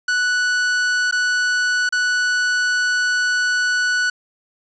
45% pulse tone with dropouts, 1480 Hz, F#6, in tune, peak -16 dBFS, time 0.08-4.1 s, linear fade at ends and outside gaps 5 ms, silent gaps 1.112-1.124 / 1.891-1.924 s, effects resampled to 16000 Hz + 8-bit

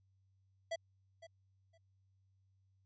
square tone with echo, 661 Hz, E5, 5 cents sharp, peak -37 dBFS, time 0.71-0.76 s, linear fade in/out 10 ms, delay 510 ms, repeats 2, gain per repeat -15 dB, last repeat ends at 1.78 s, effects added 96 Hz sine -70 dBFS peak until 2.85 s + resampled to 16000 Hz

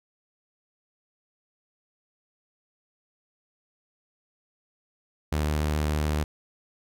sawtooth tone with vibrato, 75.6 Hz, D#2, 49 cents flat, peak -20 dBFS, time 5.32-6.24 s, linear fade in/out 5 ms, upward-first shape square, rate 14 Hz, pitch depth 13 cents each way, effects none

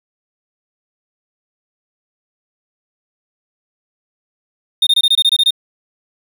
triangle tone bursts, 3666 Hz, A#7, 30 cents flat, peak -7 dBFS, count 10, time 4.82-5.507 s, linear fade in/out 5 ms, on 48 ms, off 23 ms, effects 7-bit

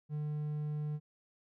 triangle tone, 150 Hz, D3, 37 cents sharp, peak -32 dBFS, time 0.09-1 s, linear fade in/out 50 ms, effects none

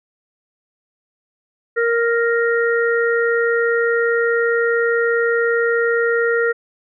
harmonic tone, 466.2 Hz, A#4, in tune, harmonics 1 / 3 / 4, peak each -16 / -21 / -22 dBFS, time 1.76-6.53 s, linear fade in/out 20 ms, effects none

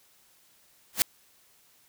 white noise with exponential growth, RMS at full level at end -17 dBFS, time 0.93-1.02 s, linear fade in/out 0 ms, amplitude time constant 18 ms, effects white hiss -62 dBFS RMS until 1.88 s

